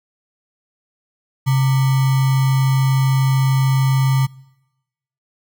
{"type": "tone with sample-and-hold", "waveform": "sine", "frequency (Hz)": 133.5, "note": "C3", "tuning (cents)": 35, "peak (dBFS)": -12, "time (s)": [1.46, 4.27], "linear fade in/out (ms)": 20, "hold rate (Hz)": 1050, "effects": ["noise-tail reverb RT60 1.0 s tail -24 dB re dry"]}